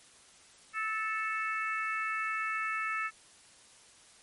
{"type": "harmonic tone with a mistuned harmonic", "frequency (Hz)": 440, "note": "A4", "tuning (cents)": 0, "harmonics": [3, 4, 5, 6], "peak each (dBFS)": [-34, -36, -38, -40], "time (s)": [0.73, 3.11], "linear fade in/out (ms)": 50, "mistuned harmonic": 3, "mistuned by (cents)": -18, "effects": ["white hiss -58 dBFS RMS until 4.22 s", "MP3 48 kbps"]}